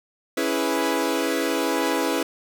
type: chord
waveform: sawtooth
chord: C# minor seventh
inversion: none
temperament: equal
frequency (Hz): 277.2 / 329.6 / 415.3 / 493.9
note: C#4 / E4 / G#4 / B4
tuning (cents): 0 / 0 / 0 / 0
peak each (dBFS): -23 / -22 / -25 / -23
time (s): 0.37-2.23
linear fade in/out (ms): 5
effects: none